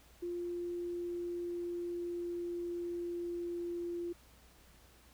sine tone with pitch glide, 349.2 to 345.8 Hz, F4 to F4, 0 to -17 cents, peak -36 dBFS, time 0.22-4.13 s, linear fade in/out 10 ms, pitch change -17 cents, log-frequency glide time 0.4-3.89 s, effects added 60 Hz sine -63 dBFS peak until 5.13 s + pink hiss -63 dBFS RMS until 5.13 s

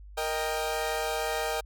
sawtooth chord, Eb major, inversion second, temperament equal with one note detuned, 466.2 / 622.3 / 789.4 Hz, Bb4 / Eb5 / G5, 0 / 0 / +12 cents, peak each -29 dBFS, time 0.17-1.61 s, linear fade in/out 10 ms, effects added 50 Hz sine -44 dBFS peak until 1.65 s

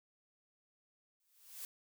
blue noise with exponential growth, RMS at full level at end -43 dBFS, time 1.2-1.65 s, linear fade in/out 1 ms, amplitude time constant 97 ms, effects none

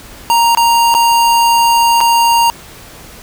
square tone with dropouts, 933 Hz, A#5, 1 cent sharp, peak -8 dBFS, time 0.3-2.5 s, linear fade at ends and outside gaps 0 ms, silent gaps 0.549-0.573 / 0.941-0.949 / 2.005-2.011 s, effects pink hiss -35 dBFS RMS until 3.22 s

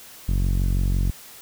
sawtooth tone with low-pass filter, 46 Hz, F#1, 9 cents flat, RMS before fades -21 dBFS, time 0.28-1.11 s, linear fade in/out 10 ms, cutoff 190 Hz, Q 0.83, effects white hiss -44 dBFS RMS until 1.41 s

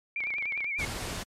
sine tone with vibrato, 2277 Hz, C#7, 46 cents sharp, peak -29 dBFS, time 0.16-0.85 s, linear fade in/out 2 ms, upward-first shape sine, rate 10 Hz, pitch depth 95 cents each way
clicks, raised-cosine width 0.3 ms, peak -27 dBFS, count 12, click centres 0.205 / 0.238 / 0.271 / 0.305 / 0.339 / 0.384 / 0.425 / 0.456 / 0.523 / 0.576 / 0.606 / 0.644 s
pink noise, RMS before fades -35 dBFS, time 0.78-1.24 s, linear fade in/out 20 ms
effects low-pass 10000 Hz 12 dB/octave + MP3 64 kbps

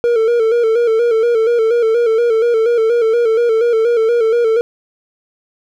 triangle tone with vibrato, 460 Hz, A#4, 23 cents flat, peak -8 dBFS, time 0.04-4.61 s, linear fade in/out 0 ms, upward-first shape square, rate 4.2 Hz, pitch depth 57 cents each way, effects none

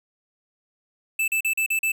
square tone bursts, 2637 Hz, E7, in tune, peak -21 dBFS, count 6, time 1.19-1.919 s, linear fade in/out 5 ms, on 89 ms, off 39 ms, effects none

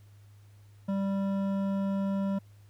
sine tone with hard clipping, 196 Hz, G3, in tune, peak -29 dBFS, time 0.88-2.39 s, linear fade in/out 10 ms, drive 11 dB, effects added 102 Hz sine -52 dBFS peak until 2.69 s + pink hiss -67 dBFS RMS until 2.69 s

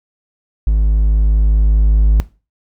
triangle tone with level ramp, 52.5 Hz, G#1, 19 cents sharp, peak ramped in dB -7 to -4 dBFS, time 0.67-2.2 s, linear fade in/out 0 ms, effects noise-tail reverb RT60 0.3 s tail -18 dB re dry + tanh soft clip ceiling 0 dBFS

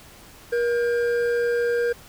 triangle tone pair together, 475.7 / 1600 Hz, A#4 / G6, +35 / +35 cents, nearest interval octave + major sixth, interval 2100 cents, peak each -18 / -28 dBFS, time 0.52-1.93 s, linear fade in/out 10 ms, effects pink hiss -47 dBFS RMS until 2.08 s

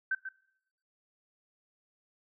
sine tone with echo, 1543 Hz, G6, 28 cents flat, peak -27 dBFS, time 0.11-0.15 s, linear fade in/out 5 ms, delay 140 ms, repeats 1, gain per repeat -9 dB, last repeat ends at 0.29 s, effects noise-tail reverb RT60 0.8 s tail -23 dB re dry

